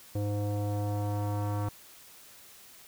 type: tone with low-pass filter sweep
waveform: square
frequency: 103 Hz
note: G#2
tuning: 14 cents flat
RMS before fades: -31 dBFS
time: 0.15-1.69 s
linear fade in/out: 5 ms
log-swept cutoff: 520 to 1100 Hz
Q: 2
effects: white hiss -53 dBFS RMS until 2.87 s